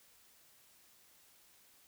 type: silence
effects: white hiss -65 dBFS RMS until 1.87 s